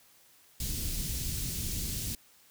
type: band-stop noise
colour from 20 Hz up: pink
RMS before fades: -34 dBFS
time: 0.6-2.15 s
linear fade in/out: 2 ms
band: 180 to 4700 Hz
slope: 12 dB/octave
effects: white hiss -61 dBFS RMS until 2.5 s